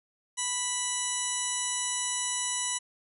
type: harmonic tone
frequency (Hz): 985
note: B5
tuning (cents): -5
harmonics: 1 / 2 / 3 / 4 / 6 / 7 / 8 / 9 / 10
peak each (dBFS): -39 / -40 / -38 / -40 / -35 / -38 / -35 / -41 / -36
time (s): 0.37-2.79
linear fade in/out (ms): 20
effects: none